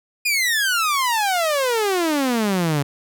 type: exponential sweep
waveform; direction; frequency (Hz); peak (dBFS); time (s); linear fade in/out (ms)
sawtooth; down; 2489 to 137.4; -14; 0.25-2.83; 10
effects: none